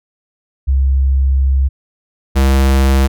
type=tone pair in turn; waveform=sine / square; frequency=67.1 / 67.1 Hz; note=C2 / C2; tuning=+44 / +44 cents; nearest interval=unison; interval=0 cents; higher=neither; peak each=-9 dBFS; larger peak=neither; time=0.67-1.69 / 2.35-3.08 s; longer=first; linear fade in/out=20 ms; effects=none